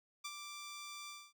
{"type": "tone with ADSR envelope", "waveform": "10% pulse", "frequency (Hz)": 1176, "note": "D6", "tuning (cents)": 2, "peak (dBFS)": -32, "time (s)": [0.24, 1.33], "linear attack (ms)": 12, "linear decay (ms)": 48, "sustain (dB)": -6, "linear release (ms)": 240, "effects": []}